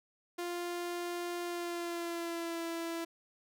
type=tone with pitch glide; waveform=sawtooth; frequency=349.2 to 333.6 Hz; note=F4 to E4; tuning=0 to +21 cents; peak=-32 dBFS; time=0.38-3.05 s; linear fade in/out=10 ms; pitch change=-79 cents; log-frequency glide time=1.43-2.64 s; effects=none